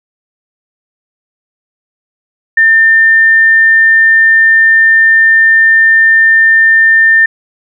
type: tone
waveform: sine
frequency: 1800 Hz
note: A6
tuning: 39 cents sharp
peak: -3 dBFS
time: 2.57-7.26 s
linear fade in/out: 5 ms
effects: none